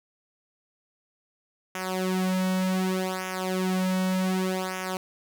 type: tone with flanger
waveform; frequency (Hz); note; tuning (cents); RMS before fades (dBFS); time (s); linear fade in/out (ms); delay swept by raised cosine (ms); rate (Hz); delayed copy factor
sawtooth; 186.3; F#3; +12; -27; 1.75-4.97; 2; 0.23 to 2.93; 0.66; -0.85
effects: none